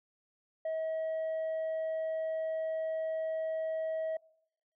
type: tone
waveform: sine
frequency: 640 Hz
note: D#5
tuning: 49 cents sharp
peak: -29 dBFS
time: 0.65-4.17 s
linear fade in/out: 5 ms
effects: noise-tail reverb RT60 0.8 s tail -24 dB re dry + tanh soft clip ceiling -31 dBFS